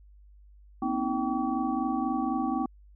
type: tone cluster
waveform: sine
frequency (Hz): 241.1 / 265.1 / 315.7 / 776 / 1138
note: B3 / C4 / D#4 / G5 / C#6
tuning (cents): -41 / +23 / +25 / -18 / +45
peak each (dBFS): -32 / -31 / -32 / -32 / -36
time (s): 0.82-2.66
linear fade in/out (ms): 5
effects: added 50 Hz sine -51 dBFS peak until 2.95 s